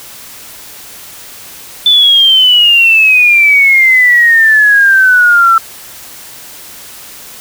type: exponential sweep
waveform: sine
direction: down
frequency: 3520 to 1329 Hz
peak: -3 dBFS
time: 1.86-5.58 s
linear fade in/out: 2 ms
effects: white hiss -31 dBFS RMS until 7.4 s